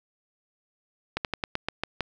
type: slowing click train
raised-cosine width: 0.3 ms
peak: -11 dBFS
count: 8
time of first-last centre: 1.17-2.007 s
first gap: 78 ms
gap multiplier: 1.14
effects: none